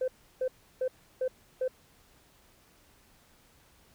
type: tone bursts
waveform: sine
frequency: 514 Hz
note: C5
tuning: 31 cents flat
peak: -25 dBFS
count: 5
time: 0.01-1.68 s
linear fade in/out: 5 ms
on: 70 ms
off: 330 ms
effects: tanh soft clip ceiling -24 dBFS + pink hiss -62 dBFS RMS until 3.94 s